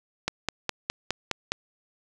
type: click train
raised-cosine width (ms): 0.2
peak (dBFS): -8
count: 7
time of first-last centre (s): 0.28-1.52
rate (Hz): 4.84
effects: none